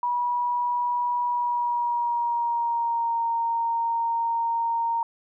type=tone with pitch glide; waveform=sine; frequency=970 to 925.7 Hz; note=B5 to A#5; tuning=-31 to -12 cents; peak=-22 dBFS; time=0.03-5.03 s; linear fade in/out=2 ms; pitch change=-81 cents; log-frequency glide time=1.25-3.22 s; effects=none